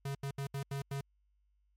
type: tone bursts at uneven times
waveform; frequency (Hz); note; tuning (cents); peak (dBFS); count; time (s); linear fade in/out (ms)
square; 138.59; C#3; 0; -36; 6; 0.05-0.15 / 0.23-0.31 / 0.38-0.47 / 0.54-0.63 / 0.71-0.82 / 0.91-1.01; 5
effects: added 50 Hz sine -70 dBFS peak until 1.76 s + MP3 64 kbps